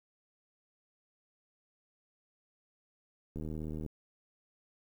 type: click train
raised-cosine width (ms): 3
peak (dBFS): -28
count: 40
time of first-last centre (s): 3.36-3.863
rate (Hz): 77.6
effects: 10-bit